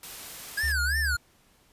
white noise, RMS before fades -41 dBFS, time 0.03-0.72 s, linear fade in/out 2 ms
square tone with vibrato, 1600 Hz, G6, 35 cents sharp, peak -26 dBFS, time 0.57-1.17 s, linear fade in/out 10 ms, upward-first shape sine, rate 3 Hz, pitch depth 210 cents each way
sine tone, 71.1 Hz, C#2, 45 cents sharp, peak -28 dBFS, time 0.63-1.16 s, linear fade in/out 10 ms
effects pink hiss -62 dBFS RMS until 1.72 s + resampled to 32000 Hz

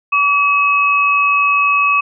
sine tone pair together, 1144 / 2568 Hz, D6 / E7, -46 / -46 cents, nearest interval octave + major second, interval 1400 cents, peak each -13 dBFS, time 0.12-2.01 s, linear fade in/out 10 ms, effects none

